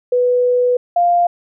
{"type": "tone pair in turn", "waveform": "sine", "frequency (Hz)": [493.9, 698.5], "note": ["B4", "F5"], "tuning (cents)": [0, 0], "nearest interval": "tritone", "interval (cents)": 600, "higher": "second", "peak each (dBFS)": [-11, -10], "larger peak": "second", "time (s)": [[0.12, 0.77], [0.96, 1.27]], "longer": "first", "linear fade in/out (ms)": 5, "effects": []}